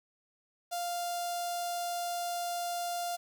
sawtooth tone with notch filter, 698.5 Hz, F5, in tune, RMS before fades -35 dBFS, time 0.71-3.17 s, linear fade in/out 20 ms, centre 1900 Hz, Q 0.59, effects 10-bit

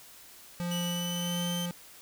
square tone with tremolo, 174.61 Hz, F3, in tune, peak -31 dBFS, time 0.6-1.71 s, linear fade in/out 0 ms, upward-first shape sine, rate 1.5 Hz, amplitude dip 25%
sawtooth tone with pitch glide, 2960 to 3102 Hz, F#7 to G7, 0 to -19 cents, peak -32 dBFS, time 0.71-1.66 s, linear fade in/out 5 ms, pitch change +81 cents, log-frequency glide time 0.85-1.52 s
effects white hiss -52 dBFS RMS until 2.01 s

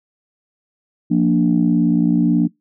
sine chord, Bb major, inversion second, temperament equal, 174.61 / 233.1 / 293.7 Hz, F3 / Bb3 / D4, 0 / 0 / 0 cents, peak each -16 dBFS, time 1.1-2.48 s, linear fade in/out 20 ms, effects noise-tail reverb RT60 0.2 s tail -26 dB re dry + tanh soft clip ceiling -4 dBFS

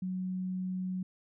sine tone, 185 Hz, F#3, in tune, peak -32 dBFS, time 0.02-1.03 s, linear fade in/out 5 ms, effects none

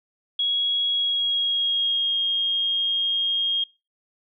sine tone with pitch glide, 3322 to 3244 Hz, G#7 to G#7, 0 to -41 cents, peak -20 dBFS, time 0.39-3.64 s, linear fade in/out 5 ms, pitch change -41 cents, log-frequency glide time 0.89-2.18 s, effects noise-tail reverb RT60 0.3 s tail -26 dB re dry

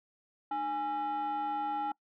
sine tone with frequency modulation, 828 Hz, G#5, 5 cents flat, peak -29 dBFS, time 0.51-1.92 s, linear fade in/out 5 ms, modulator 524 Hz, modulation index 0.56, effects noise-tail reverb RT60 0.1 s tail -24 dB re dry + tanh soft clip ceiling -29 dBFS

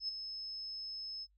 sine tone with ADSR envelope, 5200 Hz, E8, 24 cents flat, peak -33 dBFS, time 0-1.27 s, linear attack 84 ms, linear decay 12 ms, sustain -8 dB, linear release 46 ms, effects noise-tail reverb RT60 0.1 s tail -26 dB re dry + added 50 Hz sine -68 dBFS peak until 1.37 s

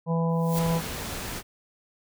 harmonic tone, 165.9 Hz, E3, 11 cents sharp, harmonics 1 / 3 / 4 / 5 / 6, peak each -23 / -30 / -37 / -37 / -34 dBFS, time 0.06-0.82 s, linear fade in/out 50 ms
blue noise with exponential growth, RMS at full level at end -31 dBFS, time 0.29-0.59 s, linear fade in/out 1 ms, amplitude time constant 64 ms
pink noise, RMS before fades -34 dBFS, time 0.54-1.43 s, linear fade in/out 50 ms
effects none

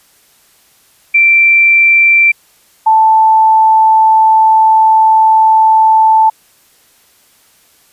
sine tone pair in turn, 2349 / 879.9 Hz, D7 / A5, 0 / 0 cents, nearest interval octave + perfect fourth, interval 1700 cents, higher first, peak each -4 dBFS, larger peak neither, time 1.14-2.32 / 2.86-6.3 s, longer second, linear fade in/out 10 ms, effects white hiss -49 dBFS RMS until 7.92 s + resampled to 32000 Hz

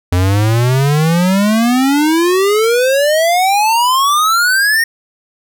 square exponential sweep, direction up, 87.31 to 1864.7 Hz, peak -10 dBFS, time 0.12-4.84 s, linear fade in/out 5 ms, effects none

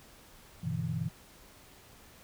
sine chord, E minor seventh, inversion first, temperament equal, 98 / 123.47 / 146.83 / 164.81 Hz, G2 / B2 / D3 / E3, 0 / 0 / 0 / 0 cents, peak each -39 / -36 / -39 / -34 dBFS, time 0.63-1.09 s, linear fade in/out 10 ms, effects pink hiss -56 dBFS RMS until 2.23 s

